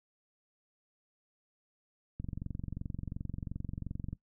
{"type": "click train", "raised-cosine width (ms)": 5, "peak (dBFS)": -26, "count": 45, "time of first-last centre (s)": [2.2, 4.13], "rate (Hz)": 22.8, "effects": ["noise-tail reverb RT60 0.1 s tail -18 dB re dry"]}